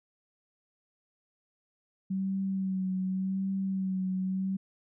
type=tone with vibrato; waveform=sine; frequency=190 Hz; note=F#3; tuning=46 cents sharp; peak=-28 dBFS; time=2.1-4.57 s; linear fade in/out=10 ms; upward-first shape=sine; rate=0.87 Hz; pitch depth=30 cents each way; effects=none